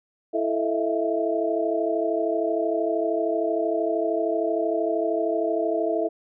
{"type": "tone cluster", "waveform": "sine", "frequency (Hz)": [331.9, 438.5, 638, 671], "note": ["E4", "A4", "D#5", "E5"], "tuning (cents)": [12, -6, 43, 31], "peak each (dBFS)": -27, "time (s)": [0.33, 6.09], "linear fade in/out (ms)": 20, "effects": []}